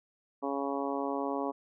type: harmonic tone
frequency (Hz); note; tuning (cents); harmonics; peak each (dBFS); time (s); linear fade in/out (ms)
139.2; C#3; +8; 2 / 3 / 4 / 5 / 6 / 7 / 8; -35 / -37 / -38 / -39 / -40 / -40 / -41; 0.42-1.52; 20
effects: none